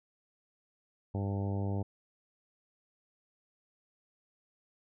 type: harmonic tone with a mistuned harmonic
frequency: 99.3 Hz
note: G2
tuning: 23 cents sharp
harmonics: 1 / 2 / 3 / 4 / 5 / 6 / 7 / 8 / 9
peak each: -32 / -38 / -42 / -44 / -46 / -48 / -49 / -50 / -51 dBFS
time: 1.14-1.83 s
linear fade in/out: 10 ms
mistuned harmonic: 9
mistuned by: -15 cents
effects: none